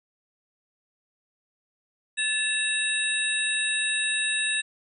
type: tone cluster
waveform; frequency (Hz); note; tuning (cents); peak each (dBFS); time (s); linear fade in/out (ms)
sine; 1737 / 2686 / 3795 / 8100; A6 / E7 / A#7 / B8; -23 / +32 / +30 / +43; -29; 2.17-4.62; 20
effects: none